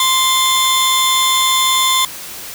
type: tone pair together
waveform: sawtooth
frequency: 1046.5 / 3522 Hz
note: C6 / A7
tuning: 0 / +1 cents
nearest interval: octave + major sixth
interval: 2101 cents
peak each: -11 dBFS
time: 0-2.05 s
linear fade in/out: 2 ms
effects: white hiss -30 dBFS RMS until 2.54 s